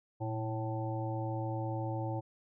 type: harmonic tone with a mistuned harmonic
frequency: 110 Hz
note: A2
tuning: in tune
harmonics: 1 / 3 / 5 / 7 / 8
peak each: -35 / -40 / -42 / -43 / -44 dBFS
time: 0.2-2.21 s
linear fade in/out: 20 ms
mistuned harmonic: 1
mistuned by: +91 cents
effects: none